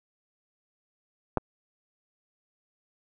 clicks, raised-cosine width 1 ms, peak -9 / -29 dBFS, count 2, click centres 1.373 / 1.381 s, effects none

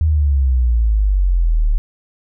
sine exponential sweep, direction down, 80.7 to 36.05 Hz, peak -11 dBFS, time 0.01-1.78 s, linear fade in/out 0 ms, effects none

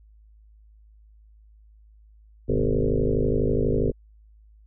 sine tone with frequency modulation, 196 Hz, G3, in tune, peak -19 dBFS, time 2.48-3.92 s, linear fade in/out 20 ms, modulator 52.2 Hz, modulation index 5.6, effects added 53 Hz sine -50 dBFS peak until 4.66 s

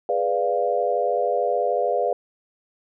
sine chord, G# diminished seventh, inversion none, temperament equal, 415.3 / 493.9 / 587.3 / 698.5 Hz, G#4 / B4 / D5 / F5, 0 / 0 / 0 / 0 cents, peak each -27 / -24 / -25 / -24 dBFS, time 0.09-2.13 s, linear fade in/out 2 ms, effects none

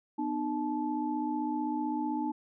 sine tone cluster, 248.9 / 304.6 / 868 Hz, B3 / D#4 / A5, +14 / -37 / -24 cents, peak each -35 / -32 / -35 dBFS, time 0.18-2.32 s, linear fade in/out 10 ms, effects none

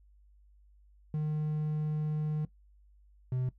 triangle tone pair in turn, 152.6 / 127.33 Hz, D#3 / C3, -33 / -47 cents, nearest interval minor third, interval 314 cents, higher first, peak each -27 dBFS, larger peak neither, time 1.14-2.45 / 3.32-3.49 s, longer first, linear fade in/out 2 ms, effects noise-tail reverb RT60 0.1 s tail -17 dB re dry + added 50 Hz sine -58 dBFS peak until 3.58 s

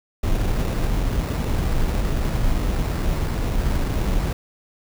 brown noise with sample-and-hold, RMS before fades -21 dBFS, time 0.23-4.33 s, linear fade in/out 5 ms, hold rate 3150 Hz, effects none

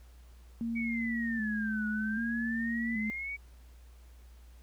sine tone with vibrato, 223.1 Hz, A3, 24 cents sharp, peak -31 dBFS, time 0.61-3.1 s, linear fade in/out 0 ms, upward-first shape square, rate 0.64 Hz, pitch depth 60 cents each way
sine exponential two-way sweep, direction down then up, 2274 to 1455 to 2274 Hz, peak -35 dBFS, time 0.75-3.37 s, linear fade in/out 20 ms, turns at 1.87 s
effects added 60 Hz sine -51 dBFS peak until 4.62 s + pink hiss -65 dBFS RMS until 4.62 s

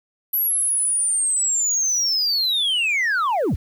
sine linear sweep, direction down, 11840 to 31.67 Hz, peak -15 dBFS, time 0.33-3.56 s, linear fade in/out 10 ms, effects tanh soft clip ceiling -17 dBFS + 8-bit

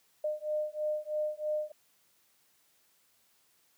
sine beating tone pair, 606 / 609.1 Hz, D#5 / D#5, -46 / -37 cents, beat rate 3.1 Hz, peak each -34 / -34 dBFS, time 0.24-1.72 s, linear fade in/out 5 ms, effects white hiss -69 dBFS RMS until 3.77 s + high-pass 80 Hz 12 dB/octave

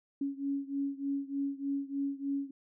sine beating tone pair, 277.2 / 280.5 Hz, C#4 / C#4, 0 / +21 cents, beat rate 3.3 Hz, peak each -34 / -36 dBFS, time 0.21-2.51 s, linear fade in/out 5 ms, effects none

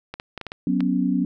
clicks, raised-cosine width 0.3 ms, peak -16 dBFS, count 7, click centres 0.14 / 0.199 / 0.377 / 0.413 / 0.467 / 0.519 / 0.806 s
sine chord, F# suspended fourth, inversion none, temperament just, 185 / 246.7 / 277.5 Hz, F#3 / B3 / C#4, 0 / -2 / +2 cents, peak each -23 dBFS, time 0.67-1.25 s, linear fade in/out 2 ms
effects none

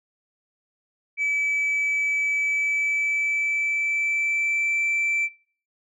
sine tone with pitch glide, 2298 to 2334 Hz, D7 to D7, -38 to -11 cents, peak -19 dBFS, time 1.17-5.29 s, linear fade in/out 50 ms, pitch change +27 cents, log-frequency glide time 2.38-4.82 s, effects noise-tail reverb RT60 0.5 s tail -23 dB re dry + tanh soft clip ceiling -19 dBFS

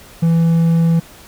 triangle tone, 165.9 Hz, E3, 11 cents sharp, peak -8 dBFS, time 0.22-1 s, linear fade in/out 10 ms, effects pink hiss -41 dBFS RMS until 1.27 s

